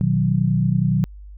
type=chord; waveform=sine; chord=B major; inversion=none; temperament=equal; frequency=123.47 / 155.56 / 185 Hz; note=B2 / D#3 / F#3; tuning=0 / 0 / 0 cents; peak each=-20 dBFS; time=0.01-1.04 s; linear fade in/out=0 ms; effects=added 50 Hz sine -36 dBFS peak until 1.37 s